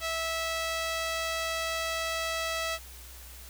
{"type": "tone with band-pass filter", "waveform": "sawtooth", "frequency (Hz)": 654, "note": "E5", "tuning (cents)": -14, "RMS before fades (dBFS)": -32, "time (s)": [0, 2.79], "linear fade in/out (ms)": 50, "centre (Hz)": 3400, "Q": 0.52, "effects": ["added 62 Hz sine -47 dBFS peak until 3.49 s", "white hiss -49 dBFS RMS until 3.49 s"]}